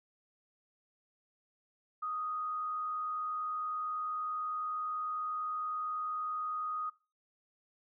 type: tone with frequency modulation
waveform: sine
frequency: 1244.5 Hz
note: D#6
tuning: in tune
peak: -34 dBFS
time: 2.02-6.9 s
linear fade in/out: 10 ms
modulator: 87.5 Hz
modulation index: 0.26
effects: noise-tail reverb RT60 0.3 s tail -21 dB re dry